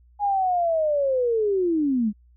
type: linear sweep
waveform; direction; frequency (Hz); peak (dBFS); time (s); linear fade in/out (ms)
sine; down; 830.6 to 199.2; -19; 0.19-2.13; 50
effects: added 60 Hz sine -52 dBFS peak until 2.36 s